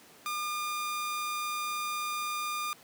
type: tone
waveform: sawtooth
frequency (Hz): 1208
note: D6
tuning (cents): +48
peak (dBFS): -28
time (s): 0.26-2.73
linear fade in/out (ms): 0
effects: pink hiss -55 dBFS RMS until 2.83 s + high-pass 200 Hz 12 dB/octave